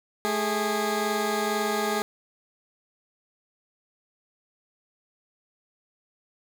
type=tone pair together; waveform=15% pulse; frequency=216.3 / 410.5 Hz; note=A3 / G#4; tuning=-29 / -20 cents; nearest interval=major seventh; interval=1109 cents; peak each=-22 / -20 dBFS; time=0.25-2.02 s; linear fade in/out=0 ms; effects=none